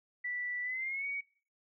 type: tone with pitch glide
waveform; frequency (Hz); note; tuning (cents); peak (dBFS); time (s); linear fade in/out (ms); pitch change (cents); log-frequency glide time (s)
sine; 1967 to 2246; B6 to C#7; -7 to +22; -34; 0.24-1.21; 10; +229; 0.63-1.07
effects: noise-tail reverb RT60 0.5 s tail -21 dB re dry